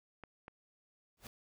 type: clicks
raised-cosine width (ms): 0.5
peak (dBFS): -33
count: 2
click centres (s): 0.237 / 0.481
type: noise with exponential growth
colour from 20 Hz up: pink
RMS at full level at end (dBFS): -44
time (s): 1.17-1.27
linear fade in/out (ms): 2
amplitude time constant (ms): 21
effects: none